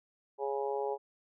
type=harmonic tone; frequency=138.59 Hz; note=C#3; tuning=in tune; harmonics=3 / 4 / 5 / 6 / 7; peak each=-34 / -38 / -44 / -37 / -45 dBFS; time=0.38-0.98 s; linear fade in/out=50 ms; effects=none